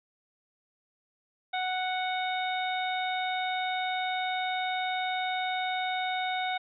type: harmonic tone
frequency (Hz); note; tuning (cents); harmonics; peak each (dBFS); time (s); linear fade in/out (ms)
740; F#5; 0; 1 / 2 / 3 / 4 / 5; -30 / -37 / -36 / -47 / -37; 1.53-6.58; 10
effects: none